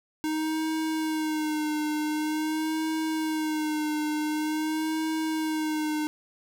square tone with vibrato, 310 Hz, D#4, 6 cents flat, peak -27 dBFS, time 0.24-6.07 s, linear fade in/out 0 ms, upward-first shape sine, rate 0.46 Hz, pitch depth 38 cents each way, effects 9-bit

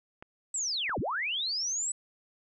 clicks, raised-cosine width 0.5 ms, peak -29 dBFS, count 2, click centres 0.225 / 0.895 s
sine linear two-way sweep, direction down then up, 8000 to 54.6 to 8000 Hz, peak -29 dBFS, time 0.54-1.92 s, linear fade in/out 5 ms, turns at 0.99 s
effects none

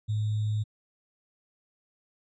sine tone with sample-and-hold, 106.7 Hz, G#2, 47 cents sharp, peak -25 dBFS, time 0.08-0.64 s, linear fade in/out 20 ms, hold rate 3675 Hz, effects resampled to 16000 Hz

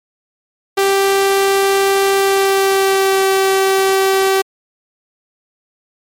sawtooth tone with pitch glide, 392 to 385.7 Hz, G4 to G4, 0 to -28 cents, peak -7 dBFS, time 0.77-4.42 s, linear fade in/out 10 ms, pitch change -28 cents, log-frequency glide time 2.15-3.24 s, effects MP3 64 kbps

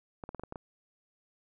clicks, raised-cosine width 1 ms, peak -26 dBFS, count 7, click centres 0.238 / 0.291 / 0.347 / 0.396 / 0.436 / 0.524 / 0.558 s, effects none

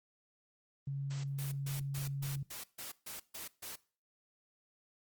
sine tone, 138.59 Hz, C#3, in tune, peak -35 dBFS, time 0.87-2.43 s, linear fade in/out 5 ms
white noise bursts, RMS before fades -45 dBFS, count 10, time 1.1-3.76 s, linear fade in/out 10 ms, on 140 ms, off 140 ms
effects noise-tail reverb RT60 0.4 s tail -21 dB re dry + Opus 24 kbps

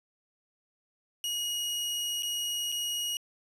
sawtooth tone with dropouts, 2889 Hz, F#7, 42 cents flat, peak -27 dBFS, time 1.24-3.17 s, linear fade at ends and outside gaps 1 ms, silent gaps 2.224-2.231 / 2.719-2.723 s, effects resampled to 32000 Hz + 9-bit

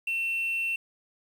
triangle tone with amplitude modulation, 2700 Hz, E7, 41 cents sharp, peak -23 dBFS, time 0.07-0.76 s, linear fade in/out 5 ms, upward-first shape sine, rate 259 Hz, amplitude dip 25%, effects tanh soft clip ceiling -20 dBFS + 9-bit

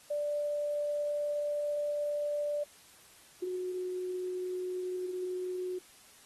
sine tone pair in turn, 587.3 / 365.6 Hz, D5 / F#4, 0 / -21 cents, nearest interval minor sixth, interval 821 cents, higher first, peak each -30 / -33 dBFS, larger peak first, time 0.1-2.64 / 3.42-5.79 s, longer first, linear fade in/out 10 ms, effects white hiss -58 dBFS RMS until 6.25 s + AAC 32 kbps

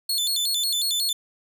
sawtooth tone with vibrato, 3903 Hz, B7, 21 cents flat, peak -19 dBFS, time 0.09-1.13 s, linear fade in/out 5 ms, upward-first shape square, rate 5.5 Hz, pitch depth 180 cents each way, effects none

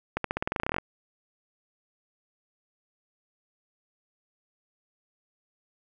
accelerating click train, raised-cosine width 0.5 ms, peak -12 dBFS, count 16, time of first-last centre 0.17-0.784 s, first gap 73 ms, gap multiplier 0.91, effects none

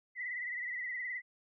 sine tone with vibrato, 1975.5 Hz, B6, in tune, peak -36 dBFS, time 0.15-1.22 s, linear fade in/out 50 ms, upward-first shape sine, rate 19 Hz, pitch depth 64 cents each way, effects none

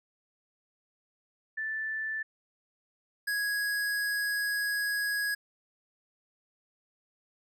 sine / square tone pair in turn, 1760 / 1662 Hz, A6 / G#6, 0 / +1 cents, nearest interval minor second, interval 99 cents, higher first, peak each -31 / -29 dBFS, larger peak second, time 1.57-2.23 / 3.27-5.35 s, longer second, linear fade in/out 10 ms, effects none

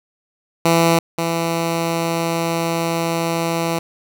10% pulse tone pair in turn, 166.7 / 166.7 Hz, E3 / E3, +20 / +20 cents, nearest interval unison, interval 0 cents, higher neither, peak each -4 / -10 dBFS, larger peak first, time 0.65-0.99 / 1.18-3.79 s, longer second, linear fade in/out 5 ms, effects none

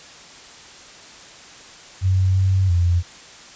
sine tone with pitch steps, 94 / 95 / 87.2 Hz, F#2 / F#2 / F2, +28 / +46 / -2 cents, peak -14 dBFS, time 2.01-3.03 s, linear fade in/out 50 ms, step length 340 ms, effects white hiss -42 dBFS RMS until 3.55 s + resampled to 16000 Hz

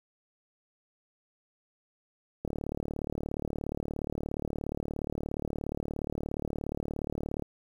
click train, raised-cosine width 2 ms, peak -20 dBFS, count 185, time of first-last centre 2.45-7.423 s, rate 37 Hz, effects 9-bit

